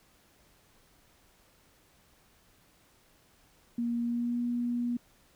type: tone with pitch glide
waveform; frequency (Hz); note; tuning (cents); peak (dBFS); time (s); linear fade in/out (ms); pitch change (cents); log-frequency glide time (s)
sine; 236.3 to 240.7; A#3 to B3; +24 to -44; -28; 3.78-4.97; 5; +32; 4.02-4.39
effects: pink hiss -64 dBFS RMS until 5.35 s